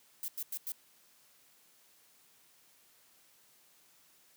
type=noise bursts; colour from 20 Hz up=violet; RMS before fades=-38 dBFS; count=4; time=0.23-0.72 s; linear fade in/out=2 ms; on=52 ms; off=94 ms; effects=white hiss -65 dBFS RMS until 4.36 s + high-pass 100 Hz 12 dB/octave